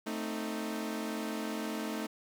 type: chord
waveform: sawtooth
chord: A diminished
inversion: none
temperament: equal with one note detuned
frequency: 221.4 / 261.6 / 311.1 Hz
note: A3 / C4 / Eb4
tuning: +11 / 0 / 0 cents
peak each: -33 / -39 / -35 dBFS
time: 0.06-2.07 s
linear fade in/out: 10 ms
effects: 10-bit